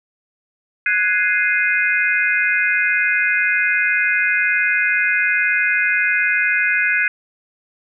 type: chord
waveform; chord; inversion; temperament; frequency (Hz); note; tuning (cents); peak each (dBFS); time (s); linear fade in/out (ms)
sine; Ab dominant seventh; third; equal; 1480 / 1661.2 / 2093 / 2489; Gb6 / Ab6 / C7 / Eb7; 0 / 0 / 0 / 0; -20; 0.86-7.08; 2
effects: none